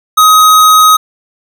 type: tone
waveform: square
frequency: 1261 Hz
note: D#6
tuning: 23 cents sharp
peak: -3 dBFS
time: 0.17-0.97 s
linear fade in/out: 10 ms
effects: none